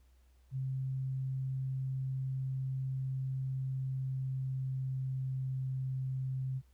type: tone with pitch glide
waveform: sine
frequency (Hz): 132.2 to 131.29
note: C3 to C3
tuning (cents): +18 to +6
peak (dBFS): -33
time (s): 0.51-6.62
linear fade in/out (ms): 50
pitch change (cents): -12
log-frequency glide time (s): 3.51-5.71
effects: added 63 Hz sine -61 dBFS peak until 6.73 s + pink hiss -75 dBFS RMS until 6.73 s